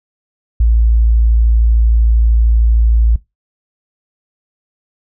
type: tone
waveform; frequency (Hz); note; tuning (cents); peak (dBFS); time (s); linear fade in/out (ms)
sine; 56.5; A1; +47; -7; 0.6-3.16; 5
effects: noise-tail reverb RT60 0.2 s tail -20 dB re dry